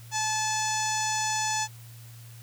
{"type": "tone with low-pass filter", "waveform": "sawtooth", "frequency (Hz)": 866, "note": "A5", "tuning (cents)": -28, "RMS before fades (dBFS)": -28, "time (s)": [0.11, 1.68], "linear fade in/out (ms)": 50, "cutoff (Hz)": 6700, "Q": 5.8, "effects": ["added 116 Hz sine -44 dBFS peak until 2.42 s", "white hiss -53 dBFS RMS until 2.42 s"]}